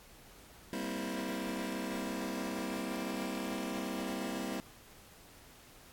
sawtooth chord, C dominant seventh, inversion second, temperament just, 196.22 / 235.5 / 261.6 / 327 Hz, G3 / Bb3 / C4 / E4, +2 / +18 / 0 / -14 cents, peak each -37 / -38 / -37 / -38 dBFS, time 0.73-4.6 s, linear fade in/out 0 ms, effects pink hiss -57 dBFS RMS until 5.92 s + AAC 64 kbps

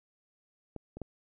clicks, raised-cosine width 2 ms, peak -26 / -30 / -24 dBFS, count 3, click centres 0.763 / 0.97 / 1.017 s, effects none

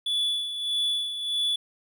triangle tone with tremolo, 3441 Hz, A7, 39 cents flat, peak -21 dBFS, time 0.06-1.56 s, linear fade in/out 5 ms, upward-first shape sine, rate 1.6 Hz, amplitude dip 60%, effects none

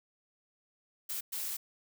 blue noise bursts at uneven times, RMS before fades -37 dBFS, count 2, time 1.09-1.21 / 1.32-1.57 s, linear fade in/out 10 ms, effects none

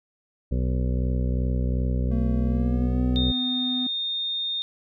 harmonic tone, 62.7 Hz, B1, 27 cents sharp, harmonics 1 / 2 / 3 / 4 / 6 / 7 / 8 / 9, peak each -23 / -28 / -32 / -33 / -41 / -41 / -40 / -43 dBFS, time 0.51-3.32 s, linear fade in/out 10 ms
triangle tone with pitch glide, 226.2 to 251 Hz, A3 to B3, +48 to +28 cents, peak -24 dBFS, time 2.11-3.87 s, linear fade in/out 5 ms, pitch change +180 cents, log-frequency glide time 2.44-3.04 s
sine tone, 3660 Hz, A#7, 32 cents flat, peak -25 dBFS, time 3.16-4.62 s, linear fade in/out 0 ms
effects none

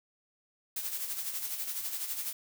blue noise with tremolo, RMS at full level -34 dBFS, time 0.76-2.33 s, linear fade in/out 5 ms, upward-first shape sine, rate 12 Hz, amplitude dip 55%, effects none

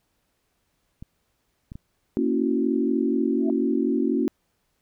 clicks, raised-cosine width 5 ms, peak -25 dBFS, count 3, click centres 1.025 / 1.719 / 1.755 s
sine chord, F# dominant seventh, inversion first, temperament equal, 233.1 / 277.2 / 329.6 / 370 Hz, A#3 / C#4 / E4 / F#4, 0 / 0 / 0 / 0 cents, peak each -25 / -24 / -27 / -27 dBFS, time 2.17-4.28 s, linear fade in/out 0 ms
sine tone with exponential growth, 656 Hz, E5, 9 cents flat, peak -27 dBFS, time 3.37-3.5 s, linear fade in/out 1 ms, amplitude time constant 27 ms
effects pink hiss -72 dBFS RMS until 4.81 s

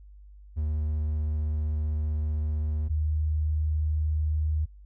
triangle / sine tone pair in turn, 76.3 / 77.05 Hz, D#2 / D#2, -33 / -16 cents, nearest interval unison, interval 17 cents, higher second, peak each -24 dBFS, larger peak neither, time 0.56-2.89 / 2.89-4.66 s, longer first, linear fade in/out 20 ms, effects noise-tail reverb RT60 0.1 s tail -19 dB re dry + added 50 Hz sine -46 dBFS peak until 4.85 s

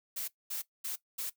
blue noise bursts, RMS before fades -37 dBFS, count 4, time 0.16-1.3 s, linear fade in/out 10 ms, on 120 ms, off 220 ms, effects noise-tail reverb RT60 0.1 s tail -17 dB re dry

